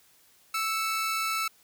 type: tone pair together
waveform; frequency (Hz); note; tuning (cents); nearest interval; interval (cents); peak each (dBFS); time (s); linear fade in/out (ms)
sawtooth; 1318.5 / 2216; E6 / C#7; 0 / -1; major sixth; 899; -24 / -32; 0.54-1.48; 5
effects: white hiss -61 dBFS RMS until 1.63 s